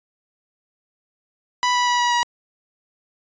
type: tone with pitch steps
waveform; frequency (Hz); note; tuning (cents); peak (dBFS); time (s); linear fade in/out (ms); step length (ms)
sawtooth; 987.8 / 981 / 974.2 / 967.5 / 960.8; B5 / B5 / B5 / B5 / B5; 0 / -12 / -24 / -36 / -48; -13; 1.63-2.23; 0; 120
effects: resampled to 16000 Hz